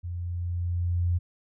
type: tone with level ramp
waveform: sine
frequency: 87.4 Hz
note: F2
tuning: 2 cents sharp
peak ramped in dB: -31 to -21 dBFS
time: 0.03-1.19 s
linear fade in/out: 20 ms
effects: none